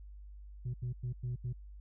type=tone bursts at uneven times; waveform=sine; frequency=123.4 Hz; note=B2; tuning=1 cent flat; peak=-32 dBFS; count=5; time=0.65-0.74 / 0.82-0.93 / 1.03-1.13 / 1.23-1.36 / 1.44-1.53 s; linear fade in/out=10 ms; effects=tanh soft clip ceiling -32 dBFS + added 50 Hz sine -47 dBFS peak until 1.8 s